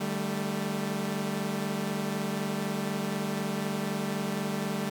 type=chord; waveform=sawtooth; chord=D suspended fourth; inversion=none; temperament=equal with one note detuned; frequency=150.44 / 196 / 220 Hz; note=D3 / G3 / A3; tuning=+42 / 0 / 0 cents; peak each=-33 / -28 / -30 dBFS; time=0-4.9 s; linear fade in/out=10 ms; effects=9-bit